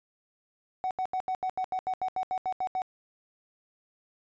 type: tone bursts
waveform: triangle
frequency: 748 Hz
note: F#5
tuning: 19 cents sharp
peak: -24 dBFS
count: 14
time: 0.84-2.819 s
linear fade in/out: 0 ms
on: 68 ms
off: 79 ms
effects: tanh soft clip ceiling -23 dBFS + resampled to 16000 Hz